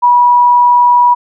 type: tone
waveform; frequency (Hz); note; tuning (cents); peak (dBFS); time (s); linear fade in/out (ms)
sine; 972; B5; -28; -4; 0.02-1.15; 20
effects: none